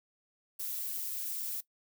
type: noise with amplitude modulation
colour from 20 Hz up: violet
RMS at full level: -34 dBFS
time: 0.59-1.61 s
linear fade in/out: 10 ms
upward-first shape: sine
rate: 211 Hz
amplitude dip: 70%
effects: noise-tail reverb RT60 0.1 s tail -19 dB re dry

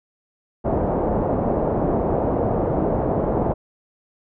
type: low-pass noise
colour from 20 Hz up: white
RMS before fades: -21 dBFS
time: 0.64-3.54 s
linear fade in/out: 20 ms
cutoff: 710 Hz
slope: 24 dB/octave
effects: none

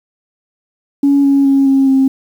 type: tone with pitch steps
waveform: sine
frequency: 281 / 277.5 / 273.9 / 270.5 / 267.1 Hz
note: C#4 / C#4 / C#4 / C#4 / C4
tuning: +24 / +2 / -21 / -42 / +36 cents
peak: -6 dBFS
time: 1.03-2.08 s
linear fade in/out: 5 ms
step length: 210 ms
effects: tanh soft clip ceiling -3 dBFS + 7-bit

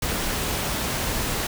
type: noise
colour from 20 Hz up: pink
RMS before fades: -26 dBFS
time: 0.02-1.47 s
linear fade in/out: 5 ms
effects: none

